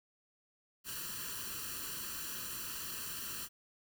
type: noise with comb filter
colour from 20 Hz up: white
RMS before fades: -42 dBFS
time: 0.84-3.49 s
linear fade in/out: 50 ms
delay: 0.69 ms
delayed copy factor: +0.85
effects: none